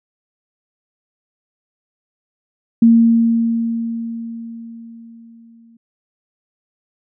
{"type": "tone with exponential decay", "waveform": "sine", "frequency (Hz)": 230, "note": "A#3", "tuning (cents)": -23, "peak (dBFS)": -5, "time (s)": [2.82, 5.77], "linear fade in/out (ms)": 5, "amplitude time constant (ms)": 640, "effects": []}